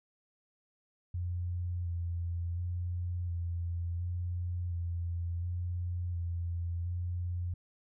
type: tone with vibrato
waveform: sine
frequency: 87 Hz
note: F2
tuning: 6 cents flat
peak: -32 dBFS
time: 1.14-7.54 s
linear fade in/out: 5 ms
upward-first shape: square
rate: 0.7 Hz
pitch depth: 24 cents each way
effects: none